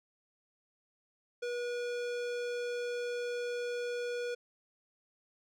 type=tone with hard clipping; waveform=sine; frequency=483.8 Hz; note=B4; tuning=36 cents flat; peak=-36 dBFS; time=1.42-4.35 s; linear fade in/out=10 ms; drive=18 dB; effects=none